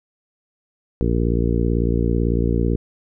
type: harmonic tone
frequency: 58 Hz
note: A#1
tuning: 8 cents flat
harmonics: 1 / 2 / 3 / 4 / 5 / 6 / 7 / 8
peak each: -20 / -23 / -25 / -26 / -27 / -28 / -28 / -29 dBFS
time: 1.01-2.76 s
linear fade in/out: 0 ms
effects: none